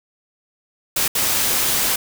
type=noise bursts at uneven times; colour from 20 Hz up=white; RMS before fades=-19 dBFS; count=2; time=0.96-1.08 / 1.15-1.96 s; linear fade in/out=5 ms; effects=none